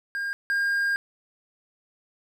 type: tone pair in turn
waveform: triangle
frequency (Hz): 1612 / 1612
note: G6 / G6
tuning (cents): +48 / +48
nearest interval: unison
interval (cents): 0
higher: neither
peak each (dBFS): -25 / -20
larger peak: second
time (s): 0.15-0.33 / 0.5-0.96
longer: second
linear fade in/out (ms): 0
effects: none